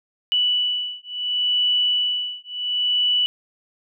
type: beating tone pair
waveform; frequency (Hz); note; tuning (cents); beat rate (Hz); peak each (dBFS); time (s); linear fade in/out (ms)
sine; 2961 / 2961.71; F#7 / F#7; +1 / +1; 0.71; -22; 0.32-3.26; 0
effects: none